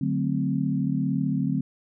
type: chord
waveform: sine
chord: D dominant seventh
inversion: none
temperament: equal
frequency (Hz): 146.83 / 185 / 220 / 261.6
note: D3 / F#3 / A3 / C4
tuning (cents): 0 / 0 / 0 / 0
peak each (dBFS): -27 / -28 / -30 / -27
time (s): 0.01-1.61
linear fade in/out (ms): 5
effects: none